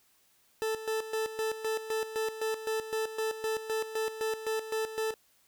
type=tone with tremolo; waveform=40% pulse; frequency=440 Hz; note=A4; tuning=in tune; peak=-28 dBFS; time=0.62-5.14 s; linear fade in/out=0 ms; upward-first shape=square; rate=3.9 Hz; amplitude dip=70%; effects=white hiss -67 dBFS RMS until 5.47 s